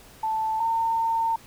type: tone pair in turn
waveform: sine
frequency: 880 / 908.9 Hz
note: A5 / A#5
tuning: 0 / -44 cents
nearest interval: minor second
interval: 56 cents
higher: second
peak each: -23 / -21 dBFS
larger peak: second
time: 0.23-0.6 / 0.6-1.36 s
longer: second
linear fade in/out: 5 ms
effects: pink hiss -50 dBFS RMS until 1.46 s